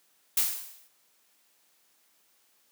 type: noise with exponential decay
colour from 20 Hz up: blue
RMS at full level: -22 dBFS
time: 0.37-0.88 s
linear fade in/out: 5 ms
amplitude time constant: 110 ms
effects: white hiss -67 dBFS RMS until 2.71 s + high-pass 200 Hz 12 dB/octave